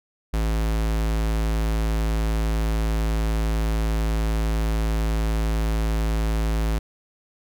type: tone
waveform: square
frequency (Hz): 54.5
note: A1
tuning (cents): -16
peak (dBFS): -21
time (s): 0.33-6.79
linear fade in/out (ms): 10
effects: none